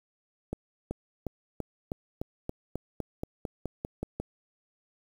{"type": "accelerating click train", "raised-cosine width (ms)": 2, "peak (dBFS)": -19, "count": 15, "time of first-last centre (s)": [0.53, 4.2], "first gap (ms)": 380, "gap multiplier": 0.94, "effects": ["8-bit"]}